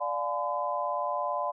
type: chord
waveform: sine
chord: D diminished seventh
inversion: none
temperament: just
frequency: 587.3 / 704.8 / 845.8 / 1014.9 Hz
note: D5 / F5 / Ab5 / Cb6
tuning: 0 / +16 / +31 / +47 cents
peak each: -33 / -34 / -37 / -31 dBFS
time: 0-1.52 s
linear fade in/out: 20 ms
effects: none